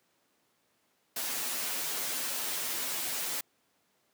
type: noise with comb filter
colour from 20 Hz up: white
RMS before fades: -34 dBFS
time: 1.16-3.41 s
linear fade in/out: 5 ms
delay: 10 ms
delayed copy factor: -0.95
effects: pink hiss -72 dBFS RMS until 4.13 s + high-pass 200 Hz 12 dB/octave